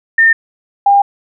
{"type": "tone pair in turn", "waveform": "sine", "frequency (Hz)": [1814, 802.9], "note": ["A#6", "G5"], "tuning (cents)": [-48, 41], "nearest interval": "octave + major second", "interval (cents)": 1411, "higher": "first", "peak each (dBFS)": -5, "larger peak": "neither", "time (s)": [[0.18, 0.33], [0.86, 1.02]], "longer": "second", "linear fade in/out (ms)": 5, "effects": []}